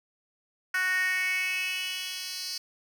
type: tone with high-pass filter sweep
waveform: 10% pulse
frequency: 369.7 Hz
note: F#4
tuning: 1 cent flat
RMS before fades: -30 dBFS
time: 0.74-2.58 s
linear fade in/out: 5 ms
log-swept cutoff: 1600 to 4400 Hz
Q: 5.5
effects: none